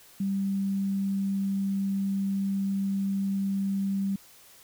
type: tone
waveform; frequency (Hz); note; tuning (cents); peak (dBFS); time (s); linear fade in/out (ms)
sine; 196; G3; 0; -25; 0.2-4.16; 5
effects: white hiss -54 dBFS RMS until 4.63 s